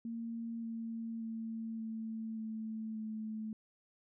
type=tone with pitch steps; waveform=sine; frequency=230.1 / 227.6 / 225.1 / 222.6 / 220.2 / 217.8 Hz; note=A#3 / A#3 / A3 / A3 / A3 / A3; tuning=-22 / -41 / +40 / +20 / +2 / -17 cents; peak=-38 dBFS; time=0.05-3.53 s; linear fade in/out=2 ms; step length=580 ms; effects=none